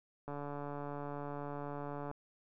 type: click train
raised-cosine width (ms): 1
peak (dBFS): -29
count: 265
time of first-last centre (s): 0.28-2.113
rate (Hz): 144
effects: none